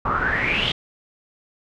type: noise with low-pass filter sweep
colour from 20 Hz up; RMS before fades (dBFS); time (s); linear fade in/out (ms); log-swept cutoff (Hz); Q
pink; -22; 0.05-0.72; 5; 1100 to 3400; 9.1
effects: none